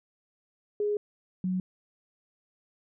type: tone pair in turn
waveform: sine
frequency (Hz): 415.3 / 184.67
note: G#4 / F#3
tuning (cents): 0 / -3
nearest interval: octave + major second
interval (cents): 1403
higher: first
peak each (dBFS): -25 / -26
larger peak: first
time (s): 0.8-0.97 / 1.44-1.6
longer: first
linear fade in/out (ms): 2
effects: none